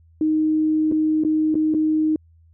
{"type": "tone with dropouts", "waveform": "sine", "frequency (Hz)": 311.1, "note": "D#4", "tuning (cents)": 0, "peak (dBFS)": -16, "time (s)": [0.21, 2.16], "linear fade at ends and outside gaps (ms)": 2, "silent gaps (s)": [[0.915, 0.921], [1.237, 1.248], [1.544, 1.553], [1.74, 1.746]], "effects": ["added 82 Hz sine -50 dBFS peak until 2.53 s"]}